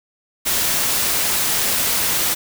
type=noise; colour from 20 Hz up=white; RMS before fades=-19 dBFS; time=0.45-2.35 s; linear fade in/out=20 ms; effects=none